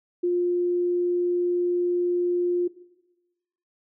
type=tone; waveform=sine; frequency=353 Hz; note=F4; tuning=19 cents sharp; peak=-20 dBFS; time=0.23-2.68 s; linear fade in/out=10 ms; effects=noise-tail reverb RT60 1.0 s tail -17 dB re dry